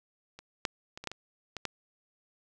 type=clicks; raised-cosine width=0.2 ms; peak=-29 / -11 / -25 / -25 / -16 / -23 / -20 / -15 dBFS; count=8; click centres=0.39 / 0.652 / 0.975 / 1.04 / 1.073 / 1.116 / 1.567 / 1.653 s; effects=none